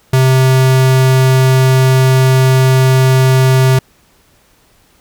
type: tone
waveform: square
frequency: 130.81 Hz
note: C3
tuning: in tune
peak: -7 dBFS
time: 0.13-3.79 s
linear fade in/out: 5 ms
effects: pink hiss -51 dBFS RMS until 5 s